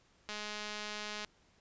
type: click train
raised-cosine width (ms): 0.2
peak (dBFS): -24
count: 202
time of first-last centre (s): 0.29-1.247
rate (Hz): 210
effects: pink hiss -68 dBFS RMS until 1.6 s + resampled to 16000 Hz